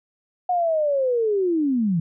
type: linear sweep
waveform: sine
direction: down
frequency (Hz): 732 to 156.6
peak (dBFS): -18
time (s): 0.49-2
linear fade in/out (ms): 5
effects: none